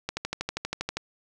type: click train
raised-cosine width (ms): 0.2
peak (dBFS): -12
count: 12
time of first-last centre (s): 0.09-0.97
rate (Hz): 12.5
effects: none